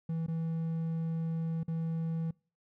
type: tone with dropouts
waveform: triangle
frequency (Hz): 163.4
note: E3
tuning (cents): -15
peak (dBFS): -29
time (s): 0.09-2.31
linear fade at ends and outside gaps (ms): 5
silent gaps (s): 0.265-0.281 / 1.633-1.68
effects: noise-tail reverb RT60 0.4 s tail -26 dB re dry